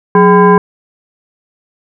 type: tone with frequency modulation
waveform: sine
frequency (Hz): 415.3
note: G#4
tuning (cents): 0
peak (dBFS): -3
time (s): 0.15-0.58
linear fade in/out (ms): 2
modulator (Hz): 597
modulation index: 1.3
effects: none